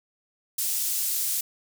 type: high-pass noise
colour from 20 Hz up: pink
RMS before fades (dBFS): -27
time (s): 0.58-1.41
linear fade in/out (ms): 5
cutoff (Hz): 7800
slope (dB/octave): 12
effects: none